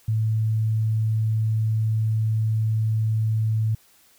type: tone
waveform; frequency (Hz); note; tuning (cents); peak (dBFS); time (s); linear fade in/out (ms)
sine; 110; A2; 0; -19; 0.08-3.75; 5
effects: white hiss -57 dBFS RMS until 4.18 s